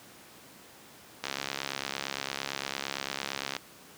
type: click train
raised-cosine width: 0.2 ms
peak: -14 dBFS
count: 161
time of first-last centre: 1.24-3.566 s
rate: 68.8 Hz
effects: pink hiss -52 dBFS RMS until 3.97 s + high-pass 150 Hz 12 dB/octave